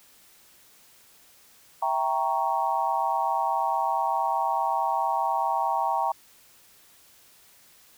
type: chord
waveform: sine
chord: E diminished seventh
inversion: none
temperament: equal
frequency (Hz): 659.3 / 784 / 932.3 / 1108.7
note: E5 / G5 / Bb5 / Db6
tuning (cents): 0 / 0 / 0 / 0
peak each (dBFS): -32 / -27 / -26 / -31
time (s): 1.82-6.12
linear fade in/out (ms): 5
effects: white hiss -56 dBFS RMS until 7.97 s